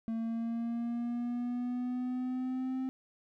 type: linear sweep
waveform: triangle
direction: up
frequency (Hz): 225.3 to 261.6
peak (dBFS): -30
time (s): 0.08-2.89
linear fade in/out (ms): 0
effects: none